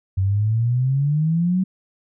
sine exponential sweep, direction up, 93.3 to 190.2 Hz, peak -16 dBFS, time 0.17-1.64 s, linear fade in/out 10 ms, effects none

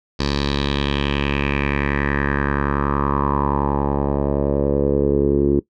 10% pulse tone with low-pass filter sweep, 70.6 Hz, C#2, 32 cents sharp, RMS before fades -19 dBFS, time 0.19-5.6 s, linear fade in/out 10 ms, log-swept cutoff 4700 to 350 Hz, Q 4, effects noise-tail reverb RT60 0.1 s tail -19 dB re dry

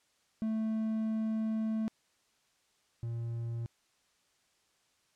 triangle tone pair in turn, 220 / 116.54 Hz, A3 / A#2, 0 / 0 cents, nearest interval major seventh, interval 1100 cents, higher first, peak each -28 / -32 dBFS, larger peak first, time 0.42-1.88 / 3.03-3.66 s, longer first, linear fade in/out 0 ms, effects white hiss -72 dBFS RMS until 5.15 s + low-pass 8000 Hz 12 dB/octave

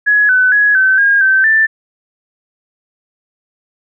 sine tone with pitch steps, 1681 / 1507 / 1674 / 1534 / 1625 / 1548 / 1771 Hz, G#6 / F#6 / G#6 / G6 / G#6 / G6 / A6, +20 / +31 / +13 / -38 / -38 / -22 / +11 cents, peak -7 dBFS, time 0.06-1.67 s, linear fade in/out 20 ms, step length 230 ms, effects none

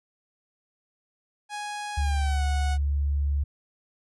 sawtooth tone with pitch glide, 830.6 to 735.7 Hz, G#5 to F#5, 0 to -10 cents, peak -28 dBFS, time 1.49-2.78 s, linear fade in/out 50 ms, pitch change -210 cents, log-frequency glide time 1.98-2.43 s
sine tone, 71.3 Hz, C#2, 49 cents sharp, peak -22 dBFS, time 1.97-3.44 s, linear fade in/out 10 ms
effects resampled to 24000 Hz

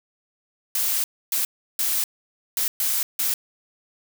blue noise bursts at uneven times, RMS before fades -23 dBFS, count 6, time 0.75-1.04 / 1.32-1.45 / 1.79-2.04 / 2.57-2.68 / 2.8-3.03 / 3.19-3.34 s, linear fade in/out 2 ms, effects none

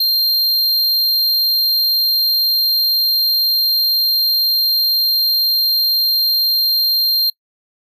square tone, 4186 Hz, C8, in tune, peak -13 dBFS, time 0-7.3 s, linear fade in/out 5 ms, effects noise-tail reverb RT60 0.1 s tail -25 dB re dry

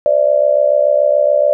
sine tone with amplitude modulation, 587.3 Hz, D5, in tune, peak -5 dBFS, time 0.06-1.53 s, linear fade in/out 0 ms, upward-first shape sine, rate 67 Hz, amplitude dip 85%, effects none

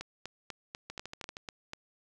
two click trains, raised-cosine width 0.2 ms, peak -24 / -22 dBFS, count 7 / 8, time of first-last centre 0.9-1.369 / 0.01-1.734 s, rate 12.8 / 4.06 Hz, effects none

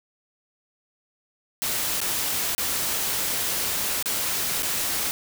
white noise with dropouts, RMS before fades -26 dBFS, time 1.62-5.11 s, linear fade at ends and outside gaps 0 ms, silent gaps 2.004-2.015 / 2.549-2.58 / 4.026-4.058 / 4.623-4.63 s, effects none

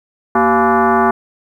sine tone with frequency modulation, 233.1 Hz, A#3, in tune, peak -9 dBFS, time 0.35-1.11 s, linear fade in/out 5 ms, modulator 309 Hz, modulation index 3.7, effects 8-bit

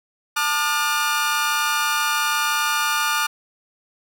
sawtooth tone cluster, 886 / 1201 / 1433 Hz, A5 / D6 / F6, +12 / +38 / +44 cents, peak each -23 / -19 / -19 dBFS, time 0.36-3.27 s, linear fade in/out 10 ms, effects none

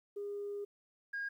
sine tone pair in turn, 407 / 1628 Hz, G#4 / G#6, -35 / -35 cents, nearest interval 2 octaves, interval 2400 cents, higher second, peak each -37 / -35 dBFS, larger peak second, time 0.16-0.65 / 1.13-1.29 s, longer first, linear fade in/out 10 ms, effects tanh soft clip ceiling -33 dBFS + 12-bit

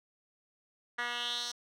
10% pulse tone with band-pass filter sweep, 240.7 Hz, B3, 44 cents flat, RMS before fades -36 dBFS, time 0.98-1.52 s, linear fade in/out 10 ms, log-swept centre 1900 to 5100 Hz, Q 3.6, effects none

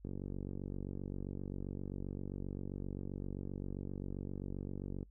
click train, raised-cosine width 3 ms, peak -29 dBFS, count 238, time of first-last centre 0.05-5.029 s, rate 47.6 Hz, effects noise-tail reverb RT60 0.1 s tail -23 dB re dry + added 50 Hz sine -57 dBFS peak until 5.1 s

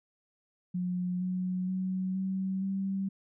sine tone with pitch steps, 180 / 183.36 / 186.78 / 190.26 / 193.81 Hz, F#3 / F#3 / F#3 / F#3 / G3, -47 / -15 / +17 / +49 / -19 cents, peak -29 dBFS, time 0.74-3.09 s, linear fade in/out 10 ms, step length 470 ms, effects none

